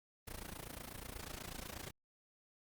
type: noise with amplitude modulation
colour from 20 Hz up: pink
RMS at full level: -44 dBFS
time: 0.27-1.91 s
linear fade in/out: 10 ms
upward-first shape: sine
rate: 28.2 Hz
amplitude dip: 85%
effects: Opus 32 kbps